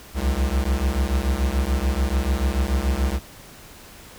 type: beating tone pair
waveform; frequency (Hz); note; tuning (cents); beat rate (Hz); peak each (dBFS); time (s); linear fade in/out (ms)
square; 63.1 / 70; B1 / C#2; +38 / +18; 6.9; -23; 0.14-3.2; 50
effects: pink hiss -44 dBFS RMS until 4.18 s